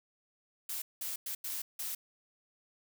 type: noise bursts at uneven times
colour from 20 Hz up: blue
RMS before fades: -38 dBFS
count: 5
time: 0.69-0.82 / 1.01-1.16 / 1.26-1.35 / 1.44-1.62 / 1.79-1.95 s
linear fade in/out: 5 ms
effects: none